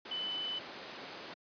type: tone in noise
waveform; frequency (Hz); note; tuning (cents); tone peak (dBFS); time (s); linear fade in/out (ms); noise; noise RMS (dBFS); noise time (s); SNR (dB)
sine; 3009; F#7; +28; -35; 0.11-0.59; 5; pink; -44; 0.05-1.34; +6
effects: high-pass 300 Hz 12 dB/octave + resampled to 11025 Hz